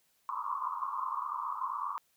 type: band-pass noise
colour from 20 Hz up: pink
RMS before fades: -36 dBFS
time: 0.29-1.98 s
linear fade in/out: 0 ms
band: 970 to 1200 Hz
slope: 96 dB/octave
effects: white hiss -72 dBFS RMS until 2.16 s